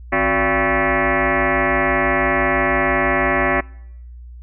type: tone with frequency modulation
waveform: sine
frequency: 687 Hz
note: F5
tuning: 29 cents flat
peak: -14 dBFS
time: 0.12-3.61 s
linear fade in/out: 10 ms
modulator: 211 Hz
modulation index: 7.1
effects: noise-tail reverb RT60 0.8 s tail -25 dB re dry + added 60 Hz sine -34 dBFS peak until 4.42 s